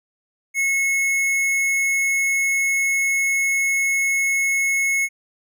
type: tone with hard clipping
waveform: sine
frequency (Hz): 2184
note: C#7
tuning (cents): -26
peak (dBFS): -19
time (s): 0.54-5.09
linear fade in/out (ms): 50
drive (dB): 13
effects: none